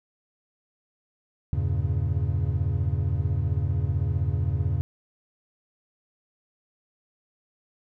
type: chord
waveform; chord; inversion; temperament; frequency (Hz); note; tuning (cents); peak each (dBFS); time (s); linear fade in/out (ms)
triangle; E diminished seventh; none; equal; 82.41 / 98 / 116.54 / 138.59; E2 / G2 / Bb2 / Db3; 0 / 0 / 0 / 0; -25 / -25 / -30 / -27; 1.53-4.81; 0
effects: none